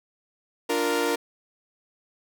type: chord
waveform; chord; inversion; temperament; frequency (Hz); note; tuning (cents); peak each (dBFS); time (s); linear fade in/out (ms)
sawtooth; Bb major; first; equal; 293.7 / 349.2 / 466.2; D4 / F4 / Bb4; 0 / 0 / 0; -25 / -25 / -21; 0.69-1.16; 10
effects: none